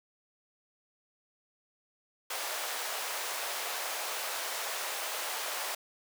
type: high-pass noise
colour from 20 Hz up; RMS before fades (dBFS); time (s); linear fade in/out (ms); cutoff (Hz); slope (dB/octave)
pink; -36; 2.3-5.75; 5; 550; 24
effects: none